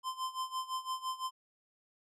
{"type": "tone with tremolo", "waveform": "square", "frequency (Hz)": 1036, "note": "C6", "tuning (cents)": -17, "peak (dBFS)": -33, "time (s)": [0.03, 1.31], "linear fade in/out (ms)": 50, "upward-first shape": "sine", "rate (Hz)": 5.9, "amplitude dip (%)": 85, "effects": ["low-pass 11000 Hz 12 dB/octave", "MP3 96 kbps"]}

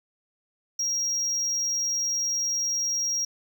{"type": "tone", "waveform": "triangle", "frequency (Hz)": 5630, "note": "F8", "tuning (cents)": 13, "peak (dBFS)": -23, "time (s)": [0.79, 3.25], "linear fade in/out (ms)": 5, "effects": []}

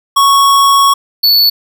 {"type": "tone pair in turn", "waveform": "square", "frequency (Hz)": [1108.7, 4445], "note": ["C#6", "C#8"], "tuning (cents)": [0, 4], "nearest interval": "2 octaves", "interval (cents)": 2404, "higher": "second", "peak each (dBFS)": -6, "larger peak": "neither", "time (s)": [[0.16, 0.94], [1.23, 1.5]], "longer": "first", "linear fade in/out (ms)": 10, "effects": []}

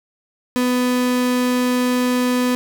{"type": "tone", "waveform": "35% pulse", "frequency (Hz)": 249.2, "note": "B3", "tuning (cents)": 16, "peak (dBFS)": -14, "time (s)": [0.56, 2.55], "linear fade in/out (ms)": 0, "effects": ["7-bit"]}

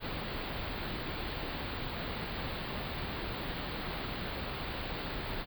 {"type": "band-stop noise", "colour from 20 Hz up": "pink", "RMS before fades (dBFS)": -38, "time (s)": [0, 5.46], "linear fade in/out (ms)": 50, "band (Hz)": [4600, 16000], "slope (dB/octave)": 96, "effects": []}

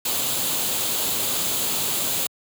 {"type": "noise with comb filter", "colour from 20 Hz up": "white", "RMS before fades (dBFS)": -24, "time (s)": [0.05, 2.27], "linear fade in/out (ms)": 5, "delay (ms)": 0.27, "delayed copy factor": 0.5, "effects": ["high-pass 100 Hz 12 dB/octave"]}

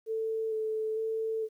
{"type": "tone with vibrato", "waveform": "sine", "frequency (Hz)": 440.6, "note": "A4", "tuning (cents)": 2, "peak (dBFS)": -29, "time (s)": [0.06, 1.49], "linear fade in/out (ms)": 50, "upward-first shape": "square", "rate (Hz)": 1.1, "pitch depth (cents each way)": 14, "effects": ["11-bit"]}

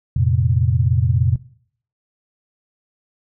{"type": "chord", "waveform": "sine", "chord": "F suspended fourth", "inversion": "none", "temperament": "equal with one note detuned", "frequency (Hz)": [87.31, 113.81, 130.81], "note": ["F2", "Bb2", "C3"], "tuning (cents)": [0, -41, 0], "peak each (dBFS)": -18, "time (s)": [0.16, 1.36], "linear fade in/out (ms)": 5, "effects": ["noise-tail reverb RT60 0.6 s tail -19 dB re dry"]}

